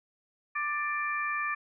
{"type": "harmonic tone", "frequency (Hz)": 590, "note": "D5", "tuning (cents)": 8, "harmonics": [2, 3, 4], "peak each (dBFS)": [-32, -33, -35], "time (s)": [0.55, 1.55], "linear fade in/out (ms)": 10, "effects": []}